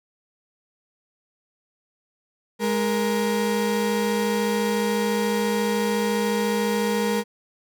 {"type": "tone pair together", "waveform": "35% pulse", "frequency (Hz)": [207.7, 469.5], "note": ["G#3", "A#4"], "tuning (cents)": [0, 12], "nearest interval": "octave + major second", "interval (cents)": 1412, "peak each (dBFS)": -22, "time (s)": [2.59, 7.24], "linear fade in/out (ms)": 50, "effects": []}